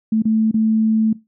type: tone with dropouts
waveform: sine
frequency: 220 Hz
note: A3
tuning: in tune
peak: -13 dBFS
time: 0.12-1.13 s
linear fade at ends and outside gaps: 5 ms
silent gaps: 0.222-0.253 / 0.513-0.541 s
effects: noise-tail reverb RT60 0.2 s tail -18 dB re dry